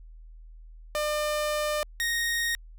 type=tone pair in turn; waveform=sawtooth; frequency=600 / 1863.5 Hz; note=D5 / A#6; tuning=+37 / -1 cents; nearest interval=octave + minor sixth; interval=1962 cents; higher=second; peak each=-22 dBFS; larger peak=neither; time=0.95-1.83 / 2-2.55 s; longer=first; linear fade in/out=0 ms; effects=added 40 Hz sine -44 dBFS peak until 2.78 s